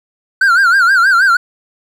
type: tone with vibrato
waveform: triangle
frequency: 1480 Hz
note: F#6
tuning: in tune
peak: -5 dBFS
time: 0.41-1.37 s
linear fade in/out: 5 ms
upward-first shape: sine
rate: 6.3 Hz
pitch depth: 150 cents each way
effects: none